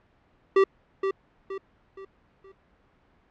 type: tone with echo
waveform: square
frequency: 388 Hz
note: G4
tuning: 18 cents flat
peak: -16 dBFS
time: 0.56-0.64 s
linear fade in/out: 5 ms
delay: 470 ms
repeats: 4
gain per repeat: -8 dB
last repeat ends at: 2.52 s
effects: pink hiss -63 dBFS RMS until 3.3 s + low-pass 2000 Hz 12 dB/octave